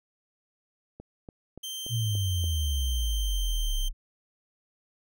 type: click train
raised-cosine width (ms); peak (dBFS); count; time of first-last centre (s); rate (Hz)
2; -29; 6; 1-2.441; 3.47
type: tone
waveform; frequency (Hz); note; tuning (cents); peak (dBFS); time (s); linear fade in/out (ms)
sawtooth; 3136; G7; 0; -31; 1.63-3.89; 10
type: exponential sweep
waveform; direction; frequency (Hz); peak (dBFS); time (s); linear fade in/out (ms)
sine; down; 122.2 to 30.87; -25; 1.89-3.93; 50
effects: none